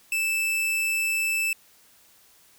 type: tone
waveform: 45% pulse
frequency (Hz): 2637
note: E7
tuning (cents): 0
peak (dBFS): -23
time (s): 0.12-1.53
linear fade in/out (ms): 2
effects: white hiss -57 dBFS RMS until 2.58 s